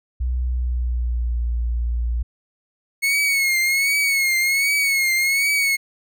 sine tone with pitch glide, 62.2 to 58.81 Hz, B1 to A#1, +13 to +16 cents, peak -19 dBFS, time 0.2-2.23 s, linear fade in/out 10 ms, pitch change -97 cents, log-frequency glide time 0.45-1.39 s
40% pulse tone with vibrato, 2187 Hz, C#7, 24 cents flat, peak -16 dBFS, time 3.02-5.77 s, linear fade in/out 20 ms, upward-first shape triangle, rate 1.3 Hz, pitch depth 80 cents each way
effects none

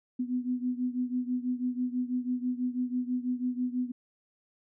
sine beating tone pair, 247.8 / 253.9 Hz, B3 / B3, +6 / +48 cents, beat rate 6.1 Hz, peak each -30 / -33 dBFS, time 0.19-3.92 s, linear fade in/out 10 ms, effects none

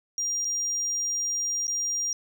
sine tone with dropouts, 5700 Hz, F8, 34 cents sharp, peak -24 dBFS, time 0.18-2.13 s, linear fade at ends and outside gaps 1 ms, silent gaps 0.447-0.451 / 1.67-1.679 s, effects tanh soft clip ceiling -22 dBFS

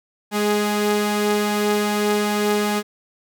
sawtooth tone pair together, 208.9 / 415.3 Hz, G#3 / G#4, +10 / 0 cents, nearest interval octave, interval 1190 cents, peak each -17 dBFS, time 0.31-2.83 s, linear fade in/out 50 ms, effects none

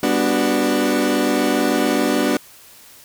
30% pulse chord, G major seventh, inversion none, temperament equal with one note detuned, 199.54 / 246.9 / 293.7 / 370 Hz, G3 / B3 / D4 / F#4, +31 / 0 / 0 / 0 cents, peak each -23 / -18 / -17 / -20 dBFS, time 0.03-2.37 s, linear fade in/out 2 ms, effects white hiss -45 dBFS RMS until 3.04 s

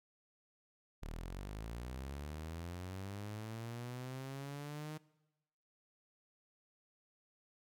sawtooth linear sweep, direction up, 36.36 to 155.56 Hz, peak -39 dBFS, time 1.02-4.98 s, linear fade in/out 10 ms, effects noise-tail reverb RT60 1.0 s tail -21 dB re dry

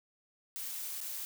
blue noise with dropouts, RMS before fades -40 dBFS, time 0.56-1.25 s, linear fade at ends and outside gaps 0 ms, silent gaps 1.005-1.013 s, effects none

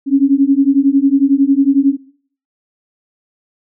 sine beating tone pair, 270.4 / 281.4 Hz, C#4 / C#4, -43 / +26 cents, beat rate 11 Hz, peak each -11 dBFS, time 0.06-1.97 s, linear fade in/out 50 ms, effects noise-tail reverb RT60 0.5 s tail -19 dB re dry

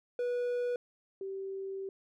triangle / sine tone pair in turn, 488.1 / 387.4 Hz, B4 / G4, -20 / -20 cents, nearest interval major third, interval 400 cents, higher first, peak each -28 / -36 dBFS, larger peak first, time 0.19-0.76 / 1.21-1.89 s, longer second, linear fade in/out 2 ms, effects none

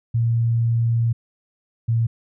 sine tone pair in turn, 116.1 / 115.03 Hz, A#2 / A#2, -7 / -23 cents, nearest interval unison, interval 16 cents, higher first, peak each -16 dBFS, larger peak neither, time 0.14-1.13 / 1.88-2.07 s, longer first, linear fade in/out 10 ms, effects none

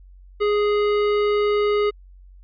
sine tone with hard clipping, 415.3 Hz, G#4, in tune, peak -19 dBFS, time 0.4-1.91 s, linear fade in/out 20 ms, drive 15 dB, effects added 46 Hz sine -43 dBFS peak until 2.43 s + resampled to 11025 Hz

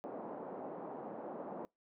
white band-pass noise, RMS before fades -45 dBFS, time 0.04-1.65 s, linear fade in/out 0 ms, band 190 to 810 Hz, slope 24 dB/octave, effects noise-tail reverb RT60 0.2 s tail -25 dB re dry

